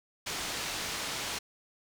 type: low-pass noise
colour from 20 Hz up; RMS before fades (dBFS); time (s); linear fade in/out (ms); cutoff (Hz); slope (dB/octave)
white; -36; 0.26-1.39; 10; 5700; 12
effects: none